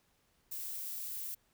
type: noise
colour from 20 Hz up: violet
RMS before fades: -41 dBFS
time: 0.51-1.35 s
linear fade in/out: 10 ms
effects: pink hiss -73 dBFS RMS until 1.53 s